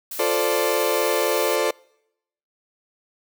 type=noise; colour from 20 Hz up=blue; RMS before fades=-32 dBFS; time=0.11-1.56 s; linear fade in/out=5 ms
type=chord; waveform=35% pulse; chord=D minor seventh; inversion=first; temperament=equal; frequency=349.2 / 440 / 523.3 / 587.3 Hz; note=F4 / A4 / C5 / D5; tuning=0 / 0 / 0 / 0 cents; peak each=-26 / -22 / -23 / -23 dBFS; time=0.19-1.71 s; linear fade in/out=5 ms
effects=noise-tail reverb RT60 0.8 s tail -26 dB re dry